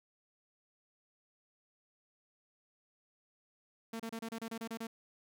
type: tone bursts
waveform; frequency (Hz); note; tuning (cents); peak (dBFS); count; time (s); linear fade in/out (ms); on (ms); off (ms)
sawtooth; 226.8; A#3; -47; -35; 10; 3.93-4.87; 5; 67; 30
effects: none